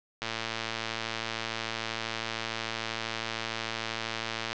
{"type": "click train", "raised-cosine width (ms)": 0.2, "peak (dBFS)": -14, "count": 488, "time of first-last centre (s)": [0.22, 4.53], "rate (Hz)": 113, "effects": ["low-pass 5000 Hz 12 dB/octave"]}